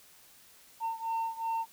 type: beating tone pair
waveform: sine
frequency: 906 / 908.7 Hz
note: A#5 / A#5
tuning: -50 / -44 cents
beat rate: 2.7 Hz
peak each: -31 / -33 dBFS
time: 0.8-1.66 s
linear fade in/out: 50 ms
effects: tanh soft clip ceiling -28 dBFS + white hiss -58 dBFS RMS until 1.72 s